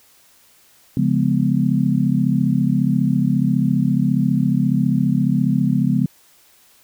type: chord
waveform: sine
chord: C# dominant seventh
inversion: none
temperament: just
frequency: 138.59 / 173.24 / 207.9 / 249.5 Hz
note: C#3 / E#3 / G#3 / B3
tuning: 0 / -14 / +2 / +18 cents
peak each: -20 dBFS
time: 0.97-6.06 s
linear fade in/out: 2 ms
effects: white hiss -53 dBFS RMS until 6.83 s